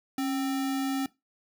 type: tone with sample-and-hold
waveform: sine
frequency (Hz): 272.2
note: C#4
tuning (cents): -31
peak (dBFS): -26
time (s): 0.18-1.06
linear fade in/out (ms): 2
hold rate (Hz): 1050
effects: noise-tail reverb RT60 0.2 s tail -19 dB re dry